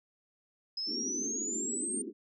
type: exponential sweep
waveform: sine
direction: up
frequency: 5070 to 8870 Hz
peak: -33 dBFS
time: 0.77-2.02 s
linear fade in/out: 5 ms
type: band-pass noise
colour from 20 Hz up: pink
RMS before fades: -40 dBFS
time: 0.86-2.13 s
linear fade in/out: 50 ms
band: 210 to 420 Hz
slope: 96 dB/octave
effects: none